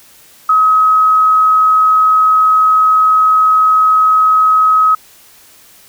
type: tone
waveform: sine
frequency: 1273 Hz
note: D#6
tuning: 39 cents sharp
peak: -6 dBFS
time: 0.49-4.95 s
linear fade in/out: 5 ms
effects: white hiss -43 dBFS RMS until 5.88 s